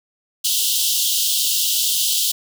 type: high-pass noise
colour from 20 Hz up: pink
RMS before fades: -19 dBFS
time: 0.44-2.32 s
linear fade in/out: 10 ms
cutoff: 2900 Hz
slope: 96 dB/octave
effects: none